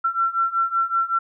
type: beating tone pair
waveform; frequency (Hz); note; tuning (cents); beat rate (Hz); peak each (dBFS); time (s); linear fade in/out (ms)
sine; 1350 / 1355.3; E6 / E6; +41 / +48; 5.3; -23 / -21; 0.04-1.19; 10
effects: none